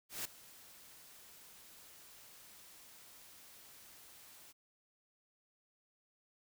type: noise with ADSR envelope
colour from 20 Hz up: white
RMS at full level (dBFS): -39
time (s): 0.09-4.53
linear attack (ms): 160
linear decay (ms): 5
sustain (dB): -19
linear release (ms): 24
effects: none